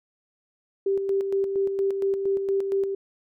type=tone with tremolo; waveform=sine; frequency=392 Hz; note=G4; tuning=in tune; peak=-20 dBFS; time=0.86-2.95 s; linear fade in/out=5 ms; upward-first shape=square; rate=4.3 Hz; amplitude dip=45%; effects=none